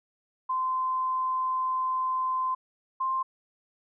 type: tone pair in turn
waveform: sine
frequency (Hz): 1034 / 1050.9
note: C6 / C6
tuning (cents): -21 / +7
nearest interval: unison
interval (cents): 28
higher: second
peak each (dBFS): -25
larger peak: neither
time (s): 0.49-2.55 / 3-3.23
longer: first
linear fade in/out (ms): 10
effects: none